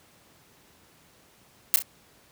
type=noise with echo; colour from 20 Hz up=blue; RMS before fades=-18 dBFS; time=1.74-1.76 s; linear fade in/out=0 ms; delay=31 ms; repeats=2; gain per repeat=-8 dB; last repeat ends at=1.822 s; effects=pink hiss -58 dBFS RMS until 2.31 s + high-pass 80 Hz 12 dB/octave